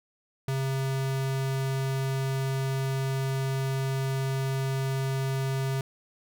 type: tone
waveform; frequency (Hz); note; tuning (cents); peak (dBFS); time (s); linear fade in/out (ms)
square; 134.2; C3; +44; -27; 0.48-5.81; 2
effects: none